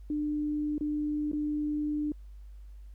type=tone with dropouts; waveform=sine; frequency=298.4 Hz; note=D4; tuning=28 cents sharp; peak=-28 dBFS; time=0.1-2.12 s; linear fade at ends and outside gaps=2 ms; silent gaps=0.781-0.809 / 1.316-1.331 s; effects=added 50 Hz sine -44 dBFS peak until 2.94 s + pink hiss -72 dBFS RMS until 2.94 s